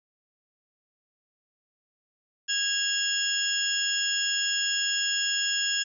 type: tone cluster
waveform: sine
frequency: 1645 / 2792 / 3318 / 5270 / 6860 Hz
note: G#6 / F7 / G#7 / E8 / A8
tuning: -17 / -1 / -2 / -1 / -45 cents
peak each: -31 dBFS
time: 2.48-5.84 s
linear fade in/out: 20 ms
effects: none